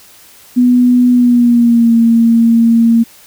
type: tone with pitch glide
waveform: sine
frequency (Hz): 246.9 to 230.4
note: B3 to A#3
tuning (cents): 0 to -20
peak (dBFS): -5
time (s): 0.56-3.04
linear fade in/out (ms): 20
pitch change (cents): -120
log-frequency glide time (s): 1.11-1.93
effects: white hiss -41 dBFS RMS until 3.26 s